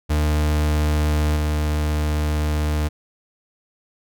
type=tone with level steps; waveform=40% pulse; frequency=75.6 Hz; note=D#2; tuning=49 cents flat; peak=-16 / -18 dBFS; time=0.09-2.89 s; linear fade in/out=20 ms; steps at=1.36 s; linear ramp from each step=5 ms; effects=none